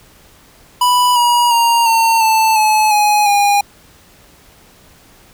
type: tone with pitch steps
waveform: square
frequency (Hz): 987.8 / 960.8 / 934.5 / 909 / 884.1 / 859.9 / 836.4 / 813.5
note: B5 / B5 / A#5 / A#5 / A5 / A5 / G#5 / G#5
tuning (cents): 0 / -48 / +4 / -44 / +8 / -40 / +12 / -36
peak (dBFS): -10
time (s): 0.81-3.61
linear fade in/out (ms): 5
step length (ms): 350
effects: pink hiss -46 dBFS RMS until 5.33 s